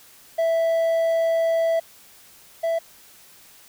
triangle tone pair in turn, 659.3 / 661.9 Hz, E5 / E5, 0 / +7 cents, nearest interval unison, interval 7 cents, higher second, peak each -16 / -18 dBFS, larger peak first, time 0.38-1.8 / 2.63-2.79 s, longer first, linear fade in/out 10 ms, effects white hiss -50 dBFS RMS until 3.68 s

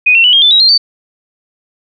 sine tone with pitch steps, 2489 / 2714 / 2960 / 3228 / 3520 / 3839 / 4186 / 4565 Hz, D#7 / E7 / F#7 / G#7 / A7 / B7 / C8 / D8, 0 / +50 / 0 / -50 / 0 / -50 / 0 / -50 cents, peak -4 dBFS, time 0.06-0.78 s, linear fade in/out 10 ms, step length 90 ms, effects none

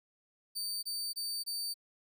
sawtooth tone bursts, 4600 Hz, D8, 37 cents flat, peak -32 dBFS, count 4, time 0.55-1.742 s, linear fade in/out 20 ms, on 280 ms, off 24 ms, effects none

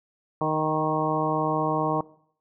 harmonic tone with a mistuned harmonic, 155.5 Hz, D#3, 1 cent flat, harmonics 1 / 2 / 3 / 4 / 5 / 6 / 7, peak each -30 / -30 / -30 / -30 / -30 / -30 / -30 dBFS, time 0.41-2.01 s, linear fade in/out 2 ms, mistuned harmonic 6, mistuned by +16 cents, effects noise-tail reverb RT60 0.6 s tail -20 dB re dry

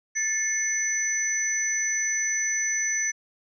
sine tone cluster, 1759 / 2151 / 6000 Hz, A6 / C7 / F#8, -1 / +47 / +23 cents, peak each -30 / -31 / -25 dBFS, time 0.15-3.12 s, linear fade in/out 20 ms, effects none

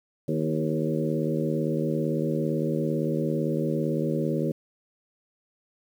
harmonic tone with a mistuned harmonic, 77.78 Hz, D#2, in tune, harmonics 2 / 3 / 4 / 5 / 6 / 7, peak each -28 / -30 / -31 / -32 / -33 / -33 dBFS, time 0.28-4.52 s, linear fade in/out 5 ms, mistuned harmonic 4, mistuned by +40 cents, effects 9-bit

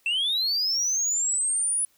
sine linear sweep, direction up, 2637 to 9956 Hz, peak -20 dBFS, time 0.06-1.85 s, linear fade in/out 2 ms, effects tanh soft clip ceiling -21 dBFS + white hiss -64 dBFS RMS until 1.97 s

